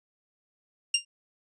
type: tone with exponential decay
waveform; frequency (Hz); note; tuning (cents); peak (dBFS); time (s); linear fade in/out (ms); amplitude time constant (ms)
20% pulse; 2794; F7; 0; -13; 0.94-1.05; 5; 22
effects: resampled to 22050 Hz